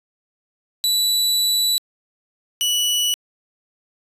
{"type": "tone pair in turn", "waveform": "sawtooth", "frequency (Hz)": [3951, 2949], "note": ["B7", "F#7"], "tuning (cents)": [0, -6], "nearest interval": "perfect fourth", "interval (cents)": 506, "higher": "first", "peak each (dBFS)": [-13, -14], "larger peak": "first", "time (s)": [[0.84, 1.78], [2.61, 3.14]], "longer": "first", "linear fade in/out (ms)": 0, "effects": ["resampled to 32000 Hz"]}